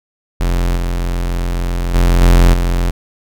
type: tone with level steps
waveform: 45% pulse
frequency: 43.65 Hz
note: F1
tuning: in tune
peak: -12 / -15 / -8 / -5 / -12 dBFS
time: 0.4-2.91 s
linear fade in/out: 10 ms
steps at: 0.76 / 1.94 / 2.21 / 2.53 s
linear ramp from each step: 10 ms
effects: none